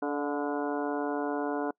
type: harmonic tone with a mistuned harmonic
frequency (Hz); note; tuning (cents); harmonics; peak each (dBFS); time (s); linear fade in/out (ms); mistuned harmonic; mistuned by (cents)
144.8; D3; -24; 2 / 3 / 4 / 5 / 6 / 7 / 8 / 9 / 10; -32 / -34 / -38 / -36 / -42 / -40 / -50 / -48 / -42; 0.02-1.71; 5; 4; +39
effects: noise-tail reverb RT60 0.1 s tail -26 dB re dry